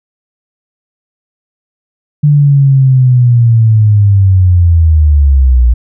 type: linear sweep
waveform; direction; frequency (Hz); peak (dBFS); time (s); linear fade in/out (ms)
sine; down; 148.7 to 57.9; -3; 2.23-5.74; 10
effects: none